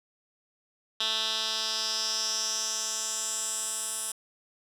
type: tone with band-pass filter sweep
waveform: 10% pulse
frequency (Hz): 220.1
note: A3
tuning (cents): +1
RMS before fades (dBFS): -31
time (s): 1-4.12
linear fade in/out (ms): 5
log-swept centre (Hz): 3800 to 9300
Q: 4
effects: none